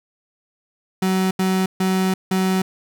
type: tone bursts at uneven times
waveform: 35% pulse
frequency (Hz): 188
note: F#3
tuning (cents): +28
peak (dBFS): -15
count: 4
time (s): 1.02-1.31 / 1.39-1.66 / 1.8-2.14 / 2.31-2.62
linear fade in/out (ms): 5
effects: none